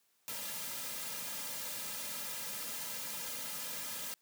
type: noise with comb filter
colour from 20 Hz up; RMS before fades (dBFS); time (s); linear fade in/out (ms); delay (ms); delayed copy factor
white; -41; 0.28-4.14; 0; 2.7; -0.9
effects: white hiss -74 dBFS RMS until 4.21 s + high-pass 150 Hz 12 dB/octave